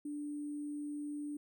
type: tone with sample-and-hold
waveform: sine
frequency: 293.7 Hz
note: D4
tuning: in tune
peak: -38 dBFS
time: 0.05-1.37 s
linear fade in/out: 5 ms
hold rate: 8820 Hz
effects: none